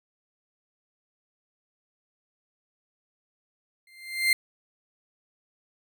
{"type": "tone with exponential growth", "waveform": "35% pulse", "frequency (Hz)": 2093, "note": "C7", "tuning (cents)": 0, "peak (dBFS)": -15, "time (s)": [3.87, 4.33], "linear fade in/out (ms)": 2, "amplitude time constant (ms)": 100, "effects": []}